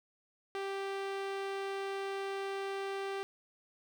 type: tone with low-pass filter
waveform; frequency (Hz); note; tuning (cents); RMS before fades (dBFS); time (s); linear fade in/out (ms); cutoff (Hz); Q
sawtooth; 392; G4; 0; -38; 0.55-3.23; 0; 3600; 0.86
effects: 10-bit